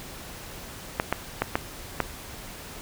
clicks, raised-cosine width 0.5 ms, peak -7 dBFS, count 5, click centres 0.999 / 1.126 / 1.42 / 1.555 / 2.003 s, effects pink hiss -41 dBFS RMS until 2.81 s

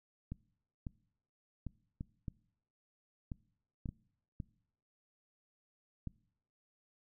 clicks, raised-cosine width 5 ms, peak -28 dBFS, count 10, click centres 0.32 / 0.868 / 1.667 / 2.009 / 2.282 / 3.318 / 3.858 / 3.89 / 4.402 / 6.073 s, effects noise-tail reverb RT60 0.7 s tail -23 dB re dry

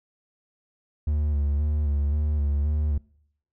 triangle tone with vibrato, 73.42 Hz, D2, in tune, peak -19 dBFS, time 1.07-2.98 s, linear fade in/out 5 ms, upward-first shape square, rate 1.9 Hz, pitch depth 37 cents each way, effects noise-tail reverb RT60 0.7 s tail -24 dB re dry

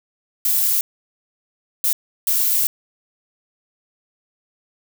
violet noise bursts at uneven times, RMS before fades -18 dBFS, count 3, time 0.45-0.81 / 1.84-1.93 / 2.27-2.67 s, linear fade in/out 2 ms, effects none

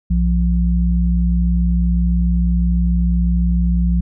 sine tone pair together, 60.78 / 174.61 Hz, B1 / F3, -27 / 0 cents, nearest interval octave + tritone, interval 1827 cents, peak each -14 / -17 dBFS, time 0.1-4.01 s, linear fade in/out 10 ms, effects none

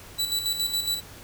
sawtooth tone with tremolo, 3951 Hz, B7, in tune, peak -20 dBFS, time 0.18-1.01 s, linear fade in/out 20 ms, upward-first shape square, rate 7.2 Hz, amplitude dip 55%, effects added 96 Hz sine -50 dBFS peak until 1.23 s + pink hiss -46 dBFS RMS until 1.23 s

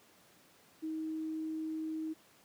sine tone, 316.2 Hz, D#4, 28 cents sharp, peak -35 dBFS, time 0.82-2.14 s, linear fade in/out 20 ms, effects pink hiss -63 dBFS RMS until 2.44 s + high-pass 150 Hz 12 dB/octave

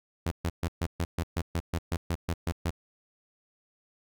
sawtooth tone bursts, 84.4 Hz, E2, 41 cents sharp, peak -23 dBFS, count 14, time 0.26-2.706 s, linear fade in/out 5 ms, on 54 ms, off 130 ms, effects none

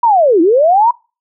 sine linear two-way sweep, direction down then up, 980 to 311.1 to 980 Hz, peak -6 dBFS, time 0.03-0.91 s, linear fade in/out 5 ms, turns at 0.41 s, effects noise-tail reverb RT60 0.3 s tail -24 dB re dry

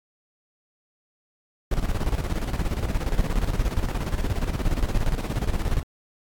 brown noise with tremolo, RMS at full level -22 dBFS, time 1.71-5.83 s, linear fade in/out 5 ms, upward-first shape square, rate 17 Hz, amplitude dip 65%, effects AAC 64 kbps

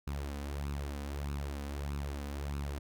sawtooth tone with flanger, 71.1 Hz, C#2, 45 cents sharp, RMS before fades -38 dBFS, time 0.07-2.79 s, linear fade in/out 5 ms, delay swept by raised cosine 0.75 to 4.05 ms, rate 1.6 Hz, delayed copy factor +0.6, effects none

